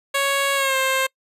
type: tone with pitch glide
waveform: 10% pulse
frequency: 554.4 to 528.8 Hz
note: C#5 to C5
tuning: 0 to +18 cents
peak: -10 dBFS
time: 0.14-1.07 s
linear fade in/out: 10 ms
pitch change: -82 cents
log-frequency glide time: 0.55-0.76 s
effects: noise-tail reverb RT60 0.1 s tail -26 dB re dry + resampled to 32000 Hz